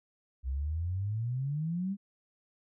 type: exponential sweep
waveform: sine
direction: up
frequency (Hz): 62.5 to 203.9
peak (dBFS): -30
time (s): 0.43-1.97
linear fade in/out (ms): 50
effects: none